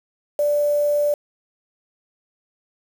sine tone with quantisation, 586 Hz, D5, 4 cents flat, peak -16 dBFS, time 0.39-1.14 s, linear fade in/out 2 ms, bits 6, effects none

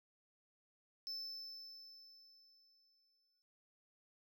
triangle tone with exponential decay, 5274 Hz, E8, in tune, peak -40 dBFS, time 1.07-3.42 s, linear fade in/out 0 ms, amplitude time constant 510 ms, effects noise-tail reverb RT60 0.7 s tail -25 dB re dry

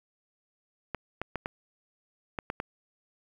clicks, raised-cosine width 0.5 ms, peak -17 dBFS, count 7, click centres 0.947 / 1.216 / 1.357 / 1.459 / 2.388 / 2.501 / 2.601 s, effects 8-bit

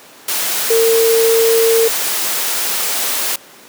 sine tone in noise, 454.4 Hz, A#4, 44 cents flat, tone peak -9 dBFS, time 0.7-1.88 s, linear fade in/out 5 ms, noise white, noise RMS -18 dBFS, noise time 0.28-3.36 s, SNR +6 dB, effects pink hiss -40 dBFS RMS until 3.68 s + high-pass 300 Hz 12 dB/octave

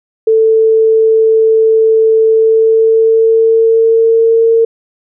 sine tone with pitch glide, 443.6 to 455.3 Hz, A4 to A#4, +14 to -41 cents, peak -5 dBFS, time 0.27-4.65 s, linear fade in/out 5 ms, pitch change +45 cents, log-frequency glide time 2.26-4.46 s, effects none

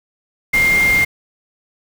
sine tone in noise, 2113 Hz, C7, 16 cents sharp, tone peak -11 dBFS, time 0.53-1.05 s, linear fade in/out 10 ms, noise pink, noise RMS -24 dBFS, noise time 0.53-1.05 s, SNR +10 dB, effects none

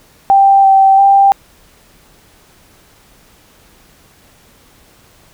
sine tone with pitch steps, 786 / 776 / 790 Hz, G5 / G5 / G5, +4 / -18 / +13 cents, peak -4 dBFS, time 0.3-1.32 s, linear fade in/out 0 ms, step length 340 ms, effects pink hiss -47 dBFS RMS until 5.33 s

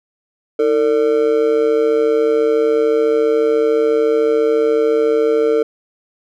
triangle tone with amplitude modulation, 451.3 Hz, A4, 44 cents sharp, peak -6 dBFS, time 0.59-5.63 s, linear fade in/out 5 ms, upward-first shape sine, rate 134 Hz, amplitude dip 80%, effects none

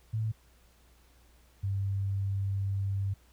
sine tone pair in turn, 110 / 98.28 Hz, A2 / G2, 0 / +5 cents, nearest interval major second, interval 195 cents, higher first, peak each -28 dBFS, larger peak neither, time 0.13-0.32 / 1.63-3.14 s, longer second, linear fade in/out 10 ms, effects added 60 Hz sine -60 dBFS peak until 3.32 s + pink hiss -65 dBFS RMS until 3.32 s

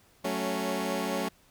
15% pulse chord, F# minor, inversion none, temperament equal with one note detuned, 186.28 / 220 / 277.2 Hz, F#3 / A3 / C#4, +12 / 0 / 0 cents, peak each -27 dBFS, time 0.24-1.29 s, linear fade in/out 10 ms, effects pink hiss -62 dBFS RMS until 1.5 s

